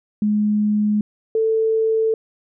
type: tone pair in turn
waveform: sine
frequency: 210 / 443.8 Hz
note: G#3 / A4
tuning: +19 / +15 cents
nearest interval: octave + minor second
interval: 1296 cents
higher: second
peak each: -15 dBFS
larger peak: neither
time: 0.22-1.01 / 1.35-2.14 s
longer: neither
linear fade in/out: 2 ms
effects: none